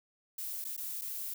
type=noise with dropouts; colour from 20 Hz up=violet; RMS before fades=-39 dBFS; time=0.38-1.34 s; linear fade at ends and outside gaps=5 ms; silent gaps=0.643-0.649 / 0.766-0.776 / 1.013-1.017 s; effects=none